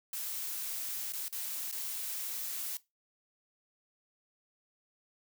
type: noise with dropouts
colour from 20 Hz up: blue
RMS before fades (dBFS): -38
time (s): 0.13-2.77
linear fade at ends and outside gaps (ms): 2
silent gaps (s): 1.123-1.134 / 1.282-1.326 / 1.714-1.725
effects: noise-tail reverb RT60 0.2 s tail -18 dB re dry